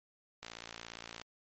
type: click train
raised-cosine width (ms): 0.2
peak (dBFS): -26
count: 46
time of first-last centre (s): 0.43-1.215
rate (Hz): 57.3
effects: MP3 32 kbps